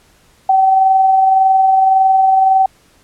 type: tone with amplitude modulation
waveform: sine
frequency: 766 Hz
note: G5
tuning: 40 cents flat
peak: -6 dBFS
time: 0.49-2.66 s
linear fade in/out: 5 ms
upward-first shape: sine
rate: 21.8 Hz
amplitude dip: 30%
effects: pink hiss -51 dBFS RMS until 3.03 s + low-pass 12000 Hz 12 dB/octave